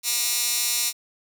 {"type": "tone with high-pass filter", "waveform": "15% pulse", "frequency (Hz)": 239.8, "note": "A#3", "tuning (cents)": 49, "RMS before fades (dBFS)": -24, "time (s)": [0.03, 0.93], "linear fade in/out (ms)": 50, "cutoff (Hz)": 5300, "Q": 0.84, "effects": []}